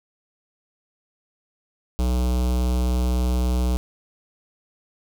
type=tone with notch filter; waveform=square; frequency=61.8 Hz; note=B1; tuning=2 cents sharp; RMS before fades=-21 dBFS; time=1.99-3.77 s; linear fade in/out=0 ms; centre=1800 Hz; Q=0.85; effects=none